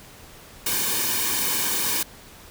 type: noise with comb filter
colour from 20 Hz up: white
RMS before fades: -24 dBFS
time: 0.66-2.03 s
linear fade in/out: 5 ms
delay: 1.5 ms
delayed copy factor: -0.75
effects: pink hiss -46 dBFS RMS until 2.5 s